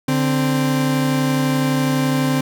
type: tone pair together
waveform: 40% pulse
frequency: 146.4 / 260.9 Hz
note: D3 / C4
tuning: -5 / -5 cents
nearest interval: minor seventh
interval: 1000 cents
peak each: -19 / -17 dBFS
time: 0.08-2.41 s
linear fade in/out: 5 ms
effects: none